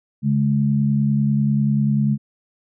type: tone pair together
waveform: sine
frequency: 140.68 / 210.9 Hz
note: C#3 / G#3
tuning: +26 / +27 cents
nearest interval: perfect fifth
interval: 701 cents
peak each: -18 / -18 dBFS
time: 0.22-2.18 s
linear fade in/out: 50 ms
effects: none